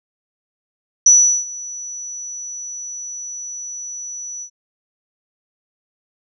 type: tone with ADSR envelope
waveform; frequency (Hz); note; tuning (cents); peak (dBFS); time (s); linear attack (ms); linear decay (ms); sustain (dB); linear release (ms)
sine; 5920; F#8; 0; -5; 1.06-4.5; 5; 380; -22; 80
effects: none